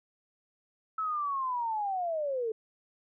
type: linear sweep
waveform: sine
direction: down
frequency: 1310 to 428.2 Hz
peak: -29 dBFS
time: 0.98-2.52 s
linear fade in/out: 5 ms
effects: none